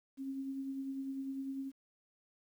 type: tone with tremolo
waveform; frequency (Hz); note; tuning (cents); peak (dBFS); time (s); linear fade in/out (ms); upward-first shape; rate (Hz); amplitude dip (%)
sine; 270.1; C#4; -45; -36; 0.17-1.72; 50; sine; 10; 35
effects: 11-bit